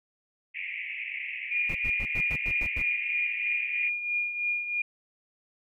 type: band-pass noise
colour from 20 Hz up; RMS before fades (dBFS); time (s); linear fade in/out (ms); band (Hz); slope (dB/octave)
white; -36; 0.54-3.9; 20; 2000 to 2600; 96
type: tone with tremolo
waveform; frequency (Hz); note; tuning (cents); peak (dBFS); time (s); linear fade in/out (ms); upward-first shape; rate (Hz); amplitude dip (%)
sine; 2424; D#7; -46; -24; 1.51-4.82; 5; triangle; 3.1; 65
type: noise bursts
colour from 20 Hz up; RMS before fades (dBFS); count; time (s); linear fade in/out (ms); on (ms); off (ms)
brown; -35; 8; 1.69-2.82; 5; 59; 94
effects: none